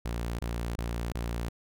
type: tone bursts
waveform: sawtooth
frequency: 58.27 Hz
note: A#1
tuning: in tune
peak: -27 dBFS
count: 4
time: 0.05-1.488 s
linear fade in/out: 5 ms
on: 340 ms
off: 26 ms
effects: none